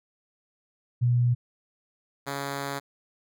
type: tone pair in turn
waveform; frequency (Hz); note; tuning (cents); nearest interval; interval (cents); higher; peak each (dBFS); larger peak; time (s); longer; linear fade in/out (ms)
sine / 5% pulse; 121.6 / 139.84; B2 / C#3; -26 / +16; major second; 242; second; -19; neither; 1.01-1.35 / 2.26-2.8; second; 20
effects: none